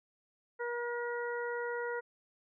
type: harmonic tone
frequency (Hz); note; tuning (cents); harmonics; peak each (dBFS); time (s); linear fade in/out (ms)
478; A#4; +43; 1 / 2 / 3 / 4; -36 / -42 / -41 / -44; 0.59-2.01; 20
effects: none